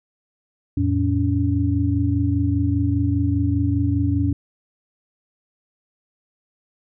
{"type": "tone cluster", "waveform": "sine", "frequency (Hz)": [86.4, 111.4, 283], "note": ["F2", "A2", "C#4"], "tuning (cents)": [-18, 22, 36], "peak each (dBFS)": [-21, -22, -21], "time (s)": [0.77, 4.33], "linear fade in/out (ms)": 5, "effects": []}